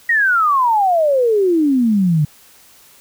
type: exponential sweep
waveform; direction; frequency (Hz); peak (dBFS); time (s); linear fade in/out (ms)
sine; down; 1917 to 144.7; -11; 0.09-2.25; 5
effects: white hiss -47 dBFS RMS until 3 s